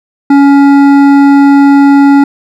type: tone with hard clipping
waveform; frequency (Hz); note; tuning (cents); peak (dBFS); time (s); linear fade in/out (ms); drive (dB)
sine; 280.4; C#4; +20; -3; 0.3-2.24; 5; 11
effects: none